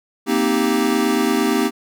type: chord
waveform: square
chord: C minor seventh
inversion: third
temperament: equal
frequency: 233.1 / 261.6 / 311.1 / 392 Hz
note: Bb3 / C4 / Eb4 / G4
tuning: 0 / 0 / 0 / 0 cents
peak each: -22 dBFS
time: 0.26-1.71 s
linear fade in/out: 50 ms
effects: none